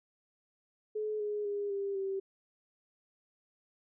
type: tone with pitch steps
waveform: sine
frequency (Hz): 427.4 / 417.2 / 407.2 / 397.4 / 387.9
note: G#4 / G#4 / G#4 / G4 / G4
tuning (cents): +50 / +8 / -34 / +24 / -18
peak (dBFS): -32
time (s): 0.95-2.2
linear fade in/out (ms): 10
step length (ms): 250
effects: none